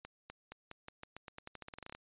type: accelerating click train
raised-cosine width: 0.3 ms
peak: -30 dBFS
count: 20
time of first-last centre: 0.05-1.95 s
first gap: 250 ms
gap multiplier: 0.88
effects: resampled to 8000 Hz